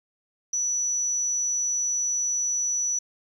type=tone; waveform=sine; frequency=5920 Hz; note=F#8; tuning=in tune; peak=-23 dBFS; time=0.53-2.99 s; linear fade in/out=5 ms; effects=9-bit